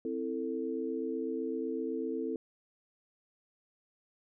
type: chord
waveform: sine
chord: A minor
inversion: first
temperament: equal with one note detuned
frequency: 261.6 / 329.6 / 444.9 Hz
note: C4 / E4 / A4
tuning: 0 / 0 / +19 cents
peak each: -37 / -37 / -36 dBFS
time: 0.05-2.36 s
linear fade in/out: 2 ms
effects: none